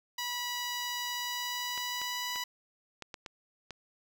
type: tone with pitch glide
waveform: 10% pulse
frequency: 976 to 985.6 Hz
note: B5 to B5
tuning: -21 to -4 cents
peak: -25 dBFS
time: 0.18-2.44 s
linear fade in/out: 5 ms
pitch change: +17 cents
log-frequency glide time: 1.12-2.3 s
type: clicks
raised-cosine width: 0.2 ms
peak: -24 dBFS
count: 7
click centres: 1.777 / 2.016 / 2.359 / 3.023 / 3.142 / 3.262 / 3.707 s
effects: none